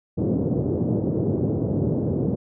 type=band-pass noise; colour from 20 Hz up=pink; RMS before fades=-23 dBFS; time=0.17-2.36 s; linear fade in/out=20 ms; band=100 to 460 Hz; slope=24 dB/octave; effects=none